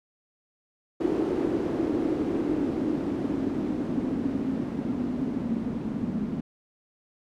blue noise with low-pass filter sweep, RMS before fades -28 dBFS, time 1-6.41 s, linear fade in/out 10 ms, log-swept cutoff 350 to 220 Hz, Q 4.9, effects none

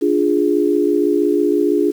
sine chord, D diminished, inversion none, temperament equal, 293.7 / 349.2 / 415.3 Hz, D4 / F4 / Ab4, 0 / 0 / 0 cents, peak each -17 dBFS, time 0.01-1.92 s, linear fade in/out 20 ms, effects 7-bit

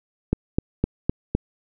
click train, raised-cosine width 3 ms, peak -6 dBFS, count 5, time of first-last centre 0.33-1.35 s, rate 3.92 Hz, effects none

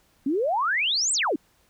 sine exponential two-way sweep, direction up then down, 255.8 to 8500 to 255.8 Hz, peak -21 dBFS, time 0.26-1.36 s, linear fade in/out 5 ms, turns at 1.13 s, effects pink hiss -63 dBFS RMS until 1.69 s

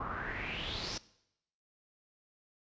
pink noise with low-pass filter sweep, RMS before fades -39 dBFS, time 0-0.98 s, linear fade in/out 5 ms, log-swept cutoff 1100 to 5600 Hz, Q 5.4, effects noise-tail reverb RT60 0.8 s tail -20 dB re dry + resampled to 16000 Hz

